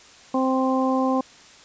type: harmonic tone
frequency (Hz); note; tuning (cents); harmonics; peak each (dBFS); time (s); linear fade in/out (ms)
261.6; C4; 0; 1 / 2 / 3 / 4; -21 / -25 / -27 / -27; 0.34-1.21; 5
effects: white hiss -48 dBFS RMS until 1.64 s + resampled to 16000 Hz